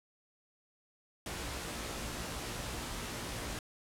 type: noise with comb filter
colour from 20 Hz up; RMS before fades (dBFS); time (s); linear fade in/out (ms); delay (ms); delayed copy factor
pink; -40; 1.26-3.59; 2; 17; +0.65
effects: low-pass 11000 Hz 12 dB/octave